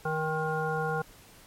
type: harmonic tone with a mistuned harmonic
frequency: 157.4 Hz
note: D#3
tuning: 20 cents sharp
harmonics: 1 / 3 / 5 / 7 / 9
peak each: -33 / -32 / -33 / -38 / -34 dBFS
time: 0.05-1.02 s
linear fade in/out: 5 ms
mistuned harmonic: 7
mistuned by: -46 cents
effects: pink hiss -54 dBFS RMS until 1.46 s + MP3 64 kbps